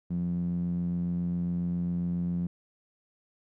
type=tone with band-pass filter; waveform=sawtooth; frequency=87.31 Hz; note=F2; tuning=in tune; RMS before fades=-30 dBFS; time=0.1-2.47 s; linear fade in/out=5 ms; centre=180 Hz; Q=5.9; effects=none